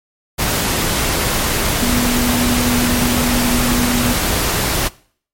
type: tone in noise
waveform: sine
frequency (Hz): 243.5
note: B3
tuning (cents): -24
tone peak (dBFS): -16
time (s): 1.81-4.14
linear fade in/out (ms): 20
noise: pink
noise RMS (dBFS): -17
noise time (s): 0.38-4.89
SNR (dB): -2
effects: noise-tail reverb RT60 0.5 s tail -21 dB re dry + MP3 64 kbps